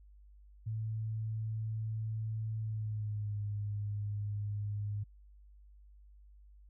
sine tone with pitch glide, 110 to 103.23 Hz, A2 to G#2, 0 to -10 cents, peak -34 dBFS, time 0.66-5.04 s, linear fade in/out 10 ms, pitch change -110 cents, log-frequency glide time 2.6-3.38 s, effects added 50 Hz sine -55 dBFS peak until 6.69 s

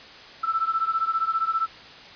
sine beating tone pair, 1318.5 / 1333.5 Hz, E6 / E6, 0 / +20 cents, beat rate 15 Hz, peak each -24 / -26 dBFS, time 0.43-1.67 s, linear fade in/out 10 ms, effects white hiss -44 dBFS RMS until 2.15 s + resampled to 11025 Hz

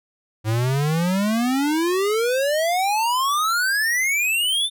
square exponential sweep, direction up, 106.1 to 3614 Hz, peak -19 dBFS, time 0.44-4.7 s, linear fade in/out 50 ms, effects none

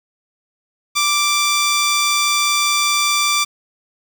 10% pulse tone, 1174.7 Hz, D6, in tune, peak -6 dBFS, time 0.95-3.45 s, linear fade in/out 20 ms, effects 7-bit

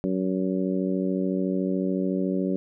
harmonic tone, 93.8 Hz, F#2, 24 cents sharp, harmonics 2 / 3 / 4 / 5 / 6, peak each -26 / -28 / -30 / -35 / -34 dBFS, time 0.04-2.56 s, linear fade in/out 0 ms, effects none

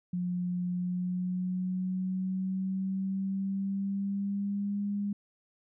sine tone with pitch glide, 178.6 to 202.8 Hz, F3 to G#3, +39 to -41 cents, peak -29 dBFS, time 0.13-5.13 s, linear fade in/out 5 ms, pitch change +220 cents, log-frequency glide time 0.71-4.82 s, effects none

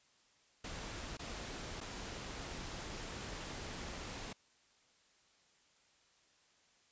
pink noise with dropouts, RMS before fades -45 dBFS, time 0.64-4.33 s, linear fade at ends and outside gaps 5 ms, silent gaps 1.171-1.192 / 1.805-1.811 s, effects white hiss -70 dBFS RMS until 6.91 s + resampled to 16000 Hz

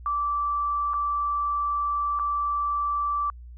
sine tone with dropouts, 1164 Hz, D6, 16 cents flat, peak -23 dBFS, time 0.06-3.3 s, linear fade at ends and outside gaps 1 ms, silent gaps 0.935-0.94 / 2.19-2.196 s, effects added 60 Hz sine -40 dBFS peak until 3.57 s

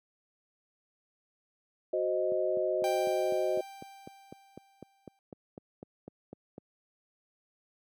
sine chord, C diminished, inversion second, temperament equal, 370 / 523.3 / 622.3 Hz, Gb4 / C5 / Eb5, 0 / 0 / 0 cents, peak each -32 / -33 / -30 dBFS, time 1.93-3.61 s, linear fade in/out 5 ms
click train, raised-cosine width 2 ms, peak -29 dBFS, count 18, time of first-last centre 2.32-6.581 s, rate 3.99 Hz
45% pulse tone with exponential decay, 786 Hz, G5, 4 cents sharp, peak -31 dBFS, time 2.84-5.19 s, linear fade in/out 1 ms, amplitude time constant 510 ms
effects high-pass 150 Hz 12 dB/octave

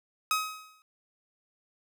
sawtooth tone with exponential decay, 1268 Hz, D#6, 32 cents sharp, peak -19 dBFS, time 0.31-0.82 s, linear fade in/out 1 ms, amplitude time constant 110 ms, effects none

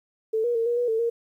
sine tone with pitch steps, 441.6 / 479 / 456.8 / 476.7 / 485.6 / 446.3 / 466.5 Hz, A4 / A#4 / A#4 / A#4 / B4 / A4 / A#4, +6 / +47 / -35 / +39 / -29 / +25 / +1 cents, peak -21 dBFS, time 0.33-1.1 s, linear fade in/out 10 ms, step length 110 ms, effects 10-bit

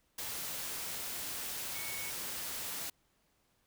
sine tone in noise, 2221 Hz, C#7, 3 cents sharp, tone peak -44 dBFS, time 1.75-2.1 s, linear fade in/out 5 ms, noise white, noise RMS -40 dBFS, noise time 0.18-2.9 s, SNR -7 dB, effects pink hiss -74 dBFS RMS until 3.66 s

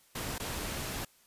pink noise with dropouts, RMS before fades -37 dBFS, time 0.15-1.05 s, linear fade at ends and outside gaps 5 ms, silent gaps 0.382-0.398 s, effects white hiss -64 dBFS RMS until 1.26 s + resampled to 32000 Hz

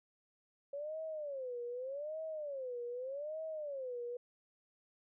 sine tone with vibrato, 553 Hz, C#5, 4 cents flat, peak -39 dBFS, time 0.73-4.17 s, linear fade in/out 5 ms, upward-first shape sine, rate 0.83 Hz, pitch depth 250 cents each way, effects none

